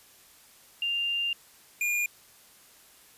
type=tone pair in turn; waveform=sine / square; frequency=2794 / 2422 Hz; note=F7 / D#7; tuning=0 / -47 cents; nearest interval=major second; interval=247 cents; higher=first; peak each=-26 dBFS; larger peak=neither; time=0.82-1.33 / 1.81-2.06 s; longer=first; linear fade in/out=2 ms; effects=white hiss -56 dBFS RMS until 3.17 s + resampled to 32000 Hz